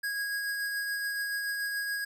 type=tone with tremolo; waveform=square; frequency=1647 Hz; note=G#6; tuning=15 cents flat; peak=-30 dBFS; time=0.03-2.05 s; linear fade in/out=10 ms; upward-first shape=triangle; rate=7 Hz; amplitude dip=30%; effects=none